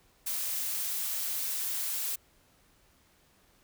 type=noise; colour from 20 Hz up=blue; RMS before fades=-33 dBFS; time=0.26-2.16 s; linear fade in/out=10 ms; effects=pink hiss -65 dBFS RMS until 3.63 s